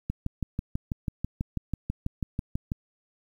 click train, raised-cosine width 5 ms, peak -16 dBFS, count 17, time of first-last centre 0.1-2.719 s, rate 6.11 Hz, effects 9-bit

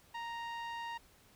sawtooth tone with low-pass filter, 932.3 Hz, A#5, in tune, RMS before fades -42 dBFS, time 0.14-0.98 s, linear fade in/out 10 ms, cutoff 3200 Hz, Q 0.8, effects pink hiss -64 dBFS RMS until 1.35 s

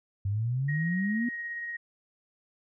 sine exponential sweep, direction up, 96.1 to 246.9 Hz, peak -26 dBFS, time 0.25-1.29 s, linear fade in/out 5 ms
sine tone with tremolo, 1881 Hz, A#6, 15 cents sharp, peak -32 dBFS, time 0.68-1.77 s, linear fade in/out 10 ms, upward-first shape triangle, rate 17 Hz, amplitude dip 30%
effects none

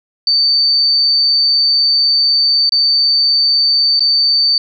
sine tone with dropouts, 4572 Hz, D8, 47 cents flat, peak -9 dBFS, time 0.27-4.58 s, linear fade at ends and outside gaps 2 ms, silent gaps 2.694-2.721 / 3.995-4.005 s, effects none

